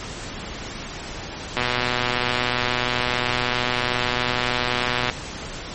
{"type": "click train", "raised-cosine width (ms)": 0.3, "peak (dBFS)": -5, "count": 435, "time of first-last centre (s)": [1.57, 5.098], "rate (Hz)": 123, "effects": ["pink hiss -33 dBFS RMS until 5.74 s", "MP3 32 kbps"]}